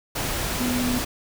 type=tone in noise; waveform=sine; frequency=246.9 Hz; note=B3; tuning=in tune; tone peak=-23 dBFS; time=0.6-0.99 s; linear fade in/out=10 ms; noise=pink; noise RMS=-27 dBFS; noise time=0.15-1.05 s; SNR=+1 dB; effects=none